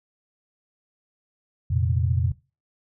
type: chord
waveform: sine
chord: F suspended fourth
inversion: none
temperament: just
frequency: 87.31 / 116.41 / 130.96 Hz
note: F2 / Bb2 / C3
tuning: 0 / -2 / +2 cents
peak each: -22 / -25 / -26 dBFS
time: 1.7-2.32 s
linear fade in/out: 10 ms
effects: noise-tail reverb RT60 0.3 s tail -19 dB re dry